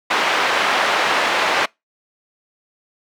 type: band-pass noise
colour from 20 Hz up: pink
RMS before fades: -18 dBFS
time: 0.1-1.66 s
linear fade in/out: 10 ms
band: 690 to 2800 Hz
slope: 12 dB/octave
effects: noise-tail reverb RT60 0.2 s tail -25 dB re dry